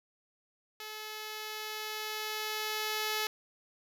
5% pulse tone with level ramp, 430 Hz, A4, 40 cents flat, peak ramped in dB -30 to -19 dBFS, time 0.8-3.27 s, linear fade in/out 2 ms, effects none

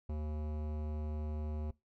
sine tone with hard clipping, 76 Hz, D#2, 40 cents flat, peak -38 dBFS, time 0.09-1.71 s, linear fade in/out 5 ms, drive 17 dB, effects noise-tail reverb RT60 0.2 s tail -21 dB re dry

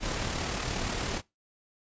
pink noise with amplitude modulation, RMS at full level -30 dBFS, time 0-1.22 s, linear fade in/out 50 ms, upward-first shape sine, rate 36.9 Hz, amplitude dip 40%, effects noise-tail reverb RT60 0.2 s tail -21 dB re dry + resampled to 16000 Hz

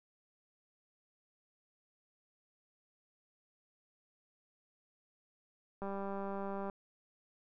click train, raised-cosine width 1 ms, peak -28 dBFS, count 174, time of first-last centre 5.82-6.698 s, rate 197 Hz, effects none

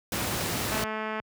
pink noise, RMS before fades -29 dBFS, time 0.12-0.84 s, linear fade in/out 2 ms
click train, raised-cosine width 0.5 ms, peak -18 dBFS, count 105, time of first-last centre 0.72-1.199 s, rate 217 Hz
effects high-pass 80 Hz 12 dB/octave

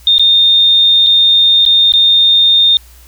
sine tone with dropouts, 3648 Hz, A#7, 38 cents flat, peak -5 dBFS, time 0.07-2.77 s, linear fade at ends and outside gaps 1 ms, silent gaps 0.182-0.195 / 1.064-1.068 / 1.652-1.662 / 1.921-1.937 s, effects added 60 Hz sine -38 dBFS peak until 3.07 s + white hiss -44 dBFS RMS until 3.07 s

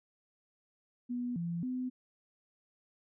sine tone with pitch steps, 244.6 / 170.2 / 253.7 Hz, B3 / F3 / B3, -16 / -44 / +47 cents, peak -33 dBFS, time 1.09-1.9 s, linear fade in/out 20 ms, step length 270 ms, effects none

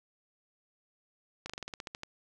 slowing click train, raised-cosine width 0.2 ms, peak -22 dBFS, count 11, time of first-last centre 1.46-2.034 s, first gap 36 ms, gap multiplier 1.1, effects none

